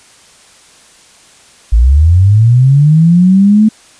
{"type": "linear sweep", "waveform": "sine", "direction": "up", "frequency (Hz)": [51.91, 220], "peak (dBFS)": -3, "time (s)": [1.72, 3.69], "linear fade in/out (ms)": 10, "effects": ["white hiss -42 dBFS RMS until 3.99 s", "resampled to 22050 Hz"]}